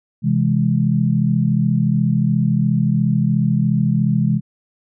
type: chord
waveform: sine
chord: C augmented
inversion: none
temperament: equal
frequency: 130.81 / 164.81 / 207.7 Hz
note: C3 / E3 / G#3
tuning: 0 / 0 / 0 cents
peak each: -18 dBFS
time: 0.22-4.41 s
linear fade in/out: 50 ms
effects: none